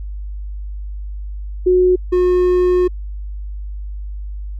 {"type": "tone pair in turn", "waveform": ["sine", "triangle"], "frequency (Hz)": [365, 361.2], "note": ["F#4", "F#4"], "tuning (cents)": [-24, -42], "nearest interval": "unison", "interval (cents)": 18, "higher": "first", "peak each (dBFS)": -9, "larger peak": "neither", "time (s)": [[1.66, 1.96], [2.12, 2.88]], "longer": "second", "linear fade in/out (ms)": 10, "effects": ["added 50 Hz sine -24 dBFS peak until 4.59 s"]}